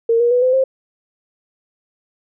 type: tone with pitch steps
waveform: sine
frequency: 460 / 476.2 / 493 / 510.4 / 528.4 Hz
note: A#4 / A#4 / B4 / C5 / C5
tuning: -23 / +37 / -3 / -43 / +17 cents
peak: -11 dBFS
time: 0.09-0.64 s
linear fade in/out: 5 ms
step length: 110 ms
effects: none